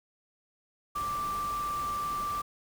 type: tone in noise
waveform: sine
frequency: 1174.7 Hz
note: D6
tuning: in tune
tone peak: -30 dBFS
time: 0.95-2.42 s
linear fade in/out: 10 ms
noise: pink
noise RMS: -43 dBFS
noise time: 0.95-2.42 s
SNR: +10 dB
effects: none